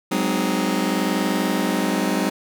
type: chord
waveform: sawtooth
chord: Ab dominant seventh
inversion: third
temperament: just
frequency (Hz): 186.89 / 207.7 / 259.6 / 311.5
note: Gb3 / Ab3 / C4 / Eb4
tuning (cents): +18 / 0 / -13 / +2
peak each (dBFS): -21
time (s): 0.11-2.3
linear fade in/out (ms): 10
effects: none